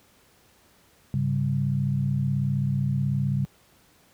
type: tone cluster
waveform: sine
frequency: 100.7 / 136.5 / 195.2 Hz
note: G2 / C#3 / G3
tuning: +47 / -26 / -7 cents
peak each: -31 / -23 / -29 dBFS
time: 1.14-3.45 s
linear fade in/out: 0 ms
effects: pink hiss -59 dBFS RMS until 4.13 s + high-pass 60 Hz 12 dB/octave